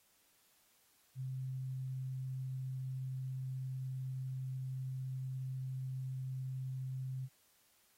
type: tone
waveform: sine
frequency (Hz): 130.8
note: C3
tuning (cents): 0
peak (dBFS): -38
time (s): 1.15-7.29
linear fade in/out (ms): 50
effects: white hiss -71 dBFS RMS until 7.97 s + AAC 48 kbps